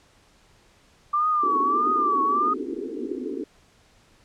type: tone with vibrato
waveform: sine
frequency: 1174 Hz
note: D6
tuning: 1 cent flat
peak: -19 dBFS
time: 1.13-2.54 s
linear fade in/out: 10 ms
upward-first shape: triangle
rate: 1.6 Hz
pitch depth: 110 cents each way
type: band-pass noise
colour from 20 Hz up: white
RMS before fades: -31 dBFS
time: 1.43-3.44 s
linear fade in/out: 5 ms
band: 240 to 440 Hz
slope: 96 dB/octave
effects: pink hiss -58 dBFS RMS until 4.24 s + low-pass 8000 Hz 12 dB/octave